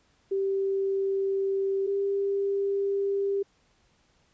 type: tone pair in turn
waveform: sine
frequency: 390 / 396.8 Hz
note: G4 / G4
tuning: -9 / +21 cents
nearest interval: unison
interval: 30 cents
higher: second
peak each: -24 / -24 dBFS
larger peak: neither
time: 0.31-1.87 / 1.87-3.43 s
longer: neither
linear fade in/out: 10 ms
effects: pink hiss -66 dBFS RMS until 4.33 s + resampled to 16000 Hz